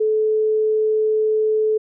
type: tone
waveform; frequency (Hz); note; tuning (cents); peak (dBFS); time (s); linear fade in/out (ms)
sine; 433; A4; -28; -15; 0-1.78; 10
effects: none